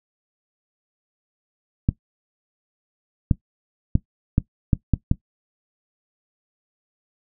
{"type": "clicks", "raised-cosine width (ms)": 5, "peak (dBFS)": -4, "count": 7, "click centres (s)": [1.889, 3.312, 3.954, 4.381, 4.732, 4.937, 5.114], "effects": ["noise-tail reverb RT60 0.1 s tail -17 dB re dry"]}